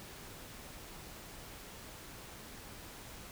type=silence; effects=pink hiss -50 dBFS RMS until 3.31 s